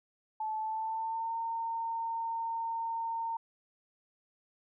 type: tone with pitch glide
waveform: sine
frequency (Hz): 870 to 913.8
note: A5 to A#5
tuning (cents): -20 to -35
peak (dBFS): -32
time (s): 0.4-3.37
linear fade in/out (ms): 5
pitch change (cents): +85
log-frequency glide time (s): 0.58-1.34
effects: none